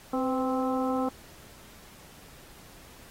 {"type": "harmonic tone with a mistuned harmonic", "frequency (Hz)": 261.6, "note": "C4", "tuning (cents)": 0, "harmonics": [1, 2, 3, 4, 5], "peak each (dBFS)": [-28, -31, -33, -37, -37], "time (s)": [0.13, 1.09], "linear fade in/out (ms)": 5, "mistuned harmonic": 2, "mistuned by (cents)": -47, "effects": ["pink hiss -52 dBFS RMS until 3.1 s", "AAC 48 kbps"]}